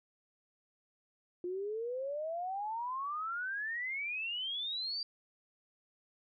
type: exponential sweep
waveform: sine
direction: up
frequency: 349.2 to 4747 Hz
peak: -35 dBFS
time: 1.44-5.03 s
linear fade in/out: 2 ms
effects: none